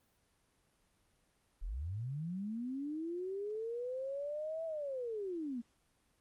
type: linear two-way sweep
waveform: sine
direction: up then down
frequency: 31.74 to 659.3 to 224 Hz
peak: -37 dBFS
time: 1.61-5.62 s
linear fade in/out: 20 ms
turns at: 4.65 s
effects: pink hiss -74 dBFS RMS until 6.2 s + Opus 32 kbps